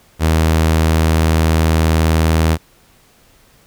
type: tone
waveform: sawtooth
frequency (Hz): 80.1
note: E2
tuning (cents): -49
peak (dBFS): -7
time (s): 0.19-2.58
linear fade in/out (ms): 50
effects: pink hiss -51 dBFS RMS until 3.66 s